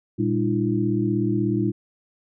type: tone cluster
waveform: sine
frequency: 117.5 / 200.9 / 303.1 / 339.6 Hz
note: A#2 / G3 / D#4 / F4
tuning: +14 / +43 / -45 / -48 cents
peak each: -25 dBFS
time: 0.18-1.72 s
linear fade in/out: 20 ms
effects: none